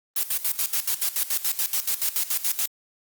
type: noise with tremolo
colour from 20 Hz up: blue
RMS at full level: -23 dBFS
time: 0.16-2.66 s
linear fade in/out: 5 ms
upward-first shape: square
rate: 7 Hz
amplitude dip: 80%
effects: Opus 24 kbps